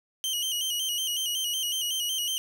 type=tone with vibrato; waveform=sawtooth; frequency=3013 Hz; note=F#7; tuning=31 cents sharp; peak=-24 dBFS; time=0.24-2.38 s; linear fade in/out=0 ms; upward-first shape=square; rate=5.4 Hz; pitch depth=62 cents each way; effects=none